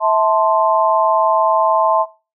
sine chord, A minor, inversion second, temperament equal with one note detuned, 650.9 / 880 / 1046.5 Hz, E5 / A5 / C6, -22 / 0 / 0 cents, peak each -16 dBFS, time 0-2.06 s, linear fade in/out 50 ms, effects noise-tail reverb RT60 0.3 s tail -18 dB re dry

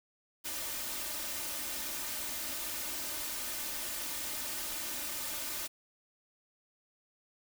white noise with comb filter, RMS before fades -38 dBFS, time 0.44-5.68 s, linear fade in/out 20 ms, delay 3.3 ms, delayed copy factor +0.7, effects none

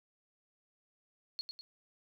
sine tone with echo, 4319 Hz, C#8, 46 cents flat, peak -35 dBFS, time 1.39-1.41 s, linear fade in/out 0 ms, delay 100 ms, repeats 2, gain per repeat -6 dB, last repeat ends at 1.61 s, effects none

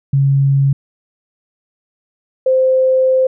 sine tone pair in turn, 138 / 520.1 Hz, C#3 / C5, -7 / -10 cents, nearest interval octave + major seventh, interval 2297 cents, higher second, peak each -9 dBFS, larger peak neither, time 0.13-0.73 / 2.46-3.27 s, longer second, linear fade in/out 5 ms, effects none

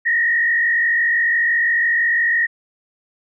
sine tone with frequency modulation, 1872 Hz, A#6, 7 cents sharp, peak -14 dBFS, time 0.05-2.47 s, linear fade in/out 20 ms, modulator 45.9 Hz, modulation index 1.2, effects none

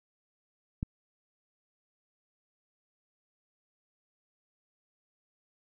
click, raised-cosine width 5 ms, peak -19 dBFS, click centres 0.829 s, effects none

